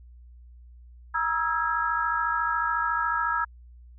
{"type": "tone cluster", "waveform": "sine", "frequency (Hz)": [948, 1291, 1345, 1651], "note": ["A#5", "E6", "E6", "G#6"], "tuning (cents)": [29, -37, 34, -11], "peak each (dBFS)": -29, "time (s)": [1.14, 3.45], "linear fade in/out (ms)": 10, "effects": ["added 60 Hz sine -46 dBFS peak until 3.98 s"]}